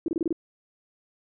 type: tone bursts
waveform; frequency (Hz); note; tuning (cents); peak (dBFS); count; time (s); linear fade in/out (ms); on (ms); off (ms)
sine; 329.6; E4; 0; -22; 6; 0.06-0.327; 2; 22; 27
effects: none